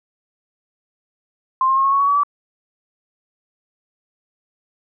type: tone with pitch steps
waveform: sine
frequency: 1051 / 1065.1 / 1079.3 / 1093.7 / 1108.4 / 1123.2 / 1138.2 / 1153.4 Hz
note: C6 / C6 / C#6 / C#6 / C#6 / C#6 / C#6 / D6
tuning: +7 / +30 / -47 / -24 / -1 / +22 / +45 / -32 cents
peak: -13 dBFS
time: 1.61-2.234 s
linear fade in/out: 2 ms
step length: 78 ms
effects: none